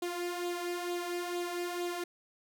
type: tone with flanger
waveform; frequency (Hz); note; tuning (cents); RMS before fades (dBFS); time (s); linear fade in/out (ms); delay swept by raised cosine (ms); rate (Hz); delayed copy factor
sawtooth; 351.2; F4; +10; -36; 0.02-2.04; 5; 0.26 to 2.46; 2.2; +0.55
effects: none